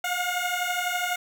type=beating tone pair; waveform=15% pulse; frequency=711 / 723 Hz; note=F5 / F#5; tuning=+31 / -40 cents; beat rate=12 Hz; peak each=-22 dBFS; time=0.04-1.16 s; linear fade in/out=5 ms; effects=none